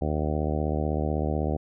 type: harmonic tone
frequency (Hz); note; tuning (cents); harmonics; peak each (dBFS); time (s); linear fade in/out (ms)
76; D#2; -40; 1 / 2 / 3 / 4 / 5 / 6 / 7 / 8 / 9 / 10; -28 / -31 / -33 / -34 / -35 / -36 / -36 / -37 / -38 / -38; 0.01-1.57; 10
effects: none